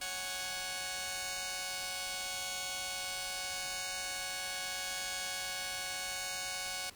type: chord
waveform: 5% pulse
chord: C# suspended fourth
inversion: none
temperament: just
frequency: 554.4 / 739.2 / 831.5 Hz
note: C#5 / F#5 / G#5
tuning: 0 / -2 / +2 cents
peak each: -32 / -28 / -34 dBFS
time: 0.01-6.9 s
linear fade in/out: 5 ms
effects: pink hiss -57 dBFS RMS until 6.95 s + Opus 32 kbps